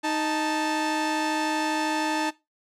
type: tone pair together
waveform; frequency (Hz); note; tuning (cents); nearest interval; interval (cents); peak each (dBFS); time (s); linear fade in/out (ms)
sawtooth; 310.9 / 880; D#4 / A5; -1 / 0; octave + tritone; 1801; -23; 0.03-2.31; 20
effects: noise-tail reverb RT60 0.2 s tail -18 dB re dry + low-pass 8000 Hz 12 dB/octave